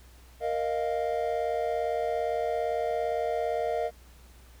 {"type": "chord", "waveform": "triangle", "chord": "Bb suspended fourth", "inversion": "none", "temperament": "just", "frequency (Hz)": [466.2, 621.6, 699.2], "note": ["Bb4", "Eb5", "F5"], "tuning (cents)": [0, -2, 2], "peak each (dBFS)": [-29, -29, -29], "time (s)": [0.4, 3.91], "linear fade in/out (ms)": 50, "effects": ["added 61 Hz sine -51 dBFS peak until 4.6 s", "pink hiss -58 dBFS RMS until 4.6 s"]}